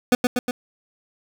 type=tone with echo; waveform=25% pulse; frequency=247.4 Hz; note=B3; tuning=3 cents sharp; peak=-9 dBFS; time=0.12-0.15 s; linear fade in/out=2 ms; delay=120 ms; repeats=3; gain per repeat=-3 dB; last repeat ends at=0.51 s; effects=none